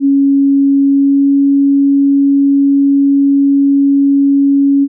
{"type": "tone with pitch glide", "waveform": "sine", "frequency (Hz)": [277.2, 278.8], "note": ["C#4", "C#4"], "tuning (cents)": [0, 10], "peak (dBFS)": -6, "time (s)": [0, 4.88], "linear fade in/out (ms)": 50, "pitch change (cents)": 10, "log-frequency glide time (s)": [0.87, 1.31], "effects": []}